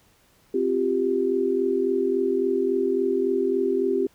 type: chord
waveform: sine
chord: C suspended fourth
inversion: none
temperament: just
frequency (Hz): 261.6 / 348.8 / 392.4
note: C4 / F4 / G4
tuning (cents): 0 / -2 / +2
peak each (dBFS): -27 / -26 / -22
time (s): 0.54-4.07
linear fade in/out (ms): 5
effects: pink hiss -60 dBFS RMS until 4.14 s